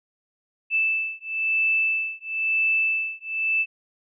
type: beating tone pair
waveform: sine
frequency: 2637 / 2638 Hz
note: E7 / E7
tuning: 0 / +1 cents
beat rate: 1 Hz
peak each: -24 dBFS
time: 0.7-3.66 s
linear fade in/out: 50 ms
effects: none